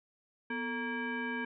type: tone with frequency modulation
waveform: sine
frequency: 938 Hz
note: A#5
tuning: 11 cents sharp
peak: -33 dBFS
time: 0.5-1.45 s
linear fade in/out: 5 ms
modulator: 692 Hz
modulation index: 1.8
effects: none